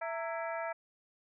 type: harmonic tone with a mistuned harmonic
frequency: 331.3 Hz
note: E4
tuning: 9 cents sharp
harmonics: 2 / 3 / 4 / 5 / 6 / 7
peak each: -37 / -41 / -43 / -45 / -47 / -48 dBFS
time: 0.01-0.73 s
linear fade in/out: 10 ms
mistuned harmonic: 3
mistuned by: -130 cents
effects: none